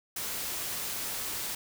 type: noise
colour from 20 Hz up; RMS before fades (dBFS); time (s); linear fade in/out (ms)
white; -35; 0.16-1.55; 5
effects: none